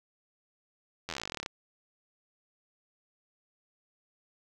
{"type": "slowing click train", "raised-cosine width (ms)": 0.2, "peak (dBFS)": -18, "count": 20, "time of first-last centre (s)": [1.09, 1.461], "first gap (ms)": 11, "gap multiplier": 1.06, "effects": ["9-bit"]}